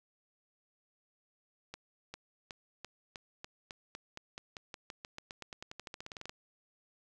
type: accelerating click train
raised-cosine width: 0.2 ms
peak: -26 dBFS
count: 30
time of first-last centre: 1.74-6.295 s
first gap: 400 ms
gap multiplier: 0.92
effects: none